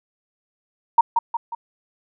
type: tone with echo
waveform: sine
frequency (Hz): 932.3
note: A#5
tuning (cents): 0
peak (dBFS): -8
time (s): 0.98-1.01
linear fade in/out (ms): 5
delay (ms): 180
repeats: 3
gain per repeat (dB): -6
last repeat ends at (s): 1.55
effects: none